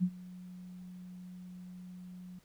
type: tone with ADSR envelope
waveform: sine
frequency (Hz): 181.3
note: F#3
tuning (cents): -35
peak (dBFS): -24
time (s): 0-2.39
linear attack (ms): 32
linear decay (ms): 64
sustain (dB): -21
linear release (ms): 5
effects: pink hiss -67 dBFS RMS until 2.44 s